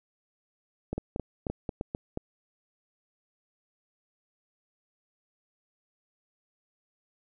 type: clicks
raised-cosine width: 2 ms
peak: -18 dBFS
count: 10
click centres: 0.93 / 0.98 / 1.161 / 1.197 / 1.468 / 1.5 / 1.692 / 1.811 / 1.949 / 2.174 s
effects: none